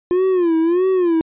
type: tone with vibrato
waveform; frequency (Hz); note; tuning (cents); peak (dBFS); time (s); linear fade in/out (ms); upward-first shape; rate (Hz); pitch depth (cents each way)
triangle; 349.7; F4; +2; -11; 0.11-1.21; 0; sine; 1.6; 140
effects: resampled to 8000 Hz